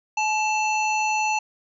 harmonic tone with a mistuned harmonic, 858 Hz, A5, 44 cents flat, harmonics 1 / 3 / 5 / 7 / 8, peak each -22 / -25 / -38 / -34 / -41 dBFS, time 0.17-1.39 s, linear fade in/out 5 ms, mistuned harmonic 3, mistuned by +63 cents, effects none

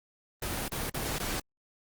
pink noise with dropouts, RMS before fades -33 dBFS, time 0.42-1.4 s, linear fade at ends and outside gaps 5 ms, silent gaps 0.683-0.717 / 0.899-0.942 / 1.186-1.199 s, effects Opus 24 kbps

